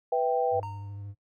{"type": "chord", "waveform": "sine", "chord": "E minor", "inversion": "second", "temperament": "equal with one note detuned", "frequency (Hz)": [493.9, 656.6, 784], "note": ["B4", "E5", "G5"], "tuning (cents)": [0, -7, 0], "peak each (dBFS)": [-26, -30, -27], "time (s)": [0.12, 0.6], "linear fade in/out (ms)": 5}
{"type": "tone with vibrato", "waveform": "triangle", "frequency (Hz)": 100.7, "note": "G2", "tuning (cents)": 47, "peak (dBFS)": -35, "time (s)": [0.51, 1.15], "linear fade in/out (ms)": 50, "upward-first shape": "square", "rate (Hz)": 13, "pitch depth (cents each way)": 16}
{"type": "tone with exponential decay", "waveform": "triangle", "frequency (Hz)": 922, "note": "A#5", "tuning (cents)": -19, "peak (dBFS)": -31, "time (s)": [0.63, 1.06], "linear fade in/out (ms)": 0, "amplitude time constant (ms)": 93}
{"effects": ["noise-tail reverb RT60 0.1 s tail -20 dB re dry"]}